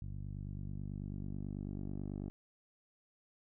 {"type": "tone with low-pass filter sweep", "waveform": "10% pulse", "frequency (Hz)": 49.13, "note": "G1", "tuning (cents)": 5, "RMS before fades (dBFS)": -42, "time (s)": [0.02, 2.3], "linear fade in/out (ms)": 0, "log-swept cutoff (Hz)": [120, 400], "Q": 1, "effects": []}